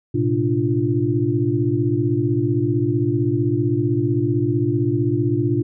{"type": "tone cluster", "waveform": "sine", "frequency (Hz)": [112.6, 128.2, 297.5, 348.1], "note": ["A2", "C3", "D4", "F4"], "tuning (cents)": [40, -35, 22, -6], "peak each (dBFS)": -22, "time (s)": [0.14, 5.63], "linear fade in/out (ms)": 10, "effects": []}